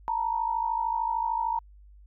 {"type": "tone pair together", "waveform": "sine", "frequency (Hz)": [896.7, 950], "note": ["A5", "A#5"], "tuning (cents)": [33, 33], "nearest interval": "minor second", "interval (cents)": 100, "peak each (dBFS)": -28, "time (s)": [0.08, 1.59], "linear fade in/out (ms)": 0, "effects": ["added 50 Hz sine -49 dBFS peak until 2.06 s"]}